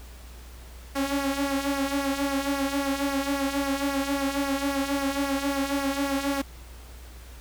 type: tone with flanger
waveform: sawtooth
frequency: 277.2 Hz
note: C#4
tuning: in tune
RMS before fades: -27 dBFS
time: 0.95-6.42 s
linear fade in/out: 10 ms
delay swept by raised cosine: 0.25 to 3.55 ms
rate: 3.7 Hz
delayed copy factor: -0.6
effects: added 60 Hz sine -42 dBFS peak until 7.4 s + pink hiss -50 dBFS RMS until 7.4 s